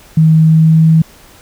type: tone with pitch glide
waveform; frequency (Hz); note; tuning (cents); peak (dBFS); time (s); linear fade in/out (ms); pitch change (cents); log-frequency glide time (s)
sine; 158.9 to 160.75; D#3 to E3; +37 to -43; -4; 0.17-1.02; 5; +20; 0.41-0.9
effects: pink hiss -41 dBFS RMS until 1.41 s